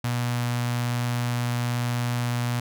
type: tone with notch filter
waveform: sawtooth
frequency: 121.1 Hz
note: B2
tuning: 34 cents flat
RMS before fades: -26 dBFS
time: 0.04-2.6 s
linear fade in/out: 5 ms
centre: 400 Hz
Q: 0.96
effects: none